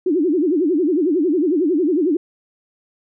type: tone with vibrato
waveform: sine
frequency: 328.1 Hz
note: E4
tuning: 8 cents flat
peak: -14 dBFS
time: 0.06-2.17 s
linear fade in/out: 5 ms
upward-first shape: sine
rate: 11 Hz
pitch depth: 250 cents each way
effects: none